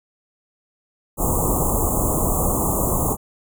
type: band-stop noise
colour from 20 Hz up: pink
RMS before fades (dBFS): -20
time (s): 1.17-3.17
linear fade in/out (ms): 50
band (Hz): 1200 to 6800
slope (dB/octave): 96
effects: none